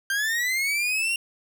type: linear sweep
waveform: 40% pulse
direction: up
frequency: 1571 to 2786 Hz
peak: -22 dBFS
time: 0.1-1.16 s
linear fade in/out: 2 ms
effects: none